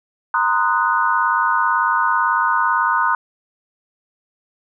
sine chord, C half-diminished seventh, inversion third, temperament equal with one note detuned, 932.3 / 1030.3 / 1244.5 / 1480 Hz, Bb5 / C6 / Eb6 / Gb6, 0 / -27 / 0 / 0 cents, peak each -20 dBFS, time 0.34-3.15 s, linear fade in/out 2 ms, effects none

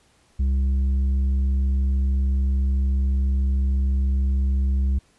triangle tone with tanh clipping, 66.7 Hz, C2, 34 cents sharp, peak -19 dBFS, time 0.39-4.99 s, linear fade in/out 10 ms, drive 10 dB, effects pink hiss -60 dBFS RMS until 5.18 s + resampled to 24000 Hz

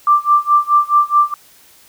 sine tone with tremolo, 1179 Hz, D6, 6 cents sharp, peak -6 dBFS, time 0.07-1.34 s, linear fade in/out 2 ms, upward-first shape sine, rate 4.7 Hz, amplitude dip 95%, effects white hiss -47 dBFS RMS until 1.88 s

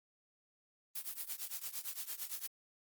blue noise with tremolo, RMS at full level -39 dBFS, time 0.95-2.47 s, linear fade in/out 5 ms, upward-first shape triangle, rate 8.8 Hz, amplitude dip 95%, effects Opus 32 kbps

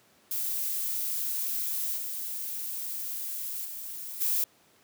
violet noise with level steps, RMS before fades -31 / -35 / -39 / -27 dBFS, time 0.31-4.44 s, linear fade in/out 2 ms, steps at 1.96 / 3.64 / 4.2 s, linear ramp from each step 20 ms, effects pink hiss -62 dBFS RMS until 4.83 s + high-pass 150 Hz 12 dB/octave

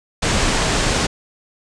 pink low-pass noise, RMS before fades -18 dBFS, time 0.22-1.07 s, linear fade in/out 10 ms, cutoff 8700 Hz, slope 48 dB/octave, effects none

